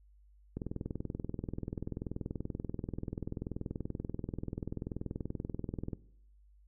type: click train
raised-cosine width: 3 ms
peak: -24 dBFS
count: 112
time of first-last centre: 0.57-5.932 s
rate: 20.7 Hz
effects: noise-tail reverb RT60 0.7 s tail -20 dB re dry + added 50 Hz sine -59 dBFS peak until 6.67 s